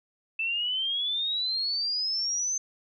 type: exponential sweep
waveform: sine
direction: up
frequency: 2637 to 6272 Hz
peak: -26 dBFS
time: 0.39-2.58 s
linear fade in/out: 5 ms
effects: none